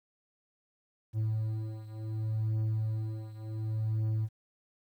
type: beating tone pair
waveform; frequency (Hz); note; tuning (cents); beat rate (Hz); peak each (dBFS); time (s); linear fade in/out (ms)
triangle; 109.2 / 109.88; A2 / A2; -13 / -2; 0.68; -30 / -33; 1.13-4.29; 50
effects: 11-bit